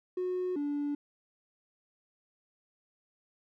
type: tone pair in turn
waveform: triangle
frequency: 364.9 / 289.6 Hz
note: F#4 / D4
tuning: -24 / -24 cents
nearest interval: major third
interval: 400 cents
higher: first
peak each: -27 dBFS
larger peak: neither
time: 0.17-0.56 / 0.56-0.95 s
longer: neither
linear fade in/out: 5 ms
effects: tanh soft clip ceiling -26 dBFS